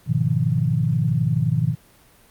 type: chord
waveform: sine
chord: F half-diminished seventh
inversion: first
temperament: equal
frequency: 103.83 / 123.47 / 155.56 / 174.61 Hz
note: Ab2 / Cb3 / Eb3 / F3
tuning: 0 / 0 / 0 / 0 cents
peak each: -26 / -21 / -21 / -27 dBFS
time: 0.06-1.76 s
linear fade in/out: 50 ms
effects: pink hiss -53 dBFS RMS until 2.3 s + Opus 32 kbps